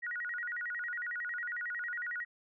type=tone with vibrato; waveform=sine; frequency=1661.2 Hz; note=G#6; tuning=in tune; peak=-35 dBFS; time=0.02-2.25 s; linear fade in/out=20 ms; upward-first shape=square; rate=11 Hz; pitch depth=230 cents each way; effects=none